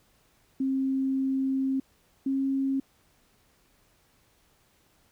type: tone pair in turn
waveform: sine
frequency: 266.9 / 270.2 Hz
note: C4 / C#4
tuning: +35 / -44 cents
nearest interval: unison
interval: 21 cents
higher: second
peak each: -24 / -24 dBFS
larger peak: neither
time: 0.6-1.8 / 2.26-2.8 s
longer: first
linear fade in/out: 5 ms
effects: pink hiss -65 dBFS RMS until 5.11 s